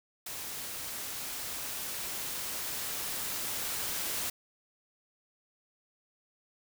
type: noise with level ramp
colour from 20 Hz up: white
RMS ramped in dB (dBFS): -40 to -34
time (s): 0.26-4.3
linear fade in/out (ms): 5
effects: none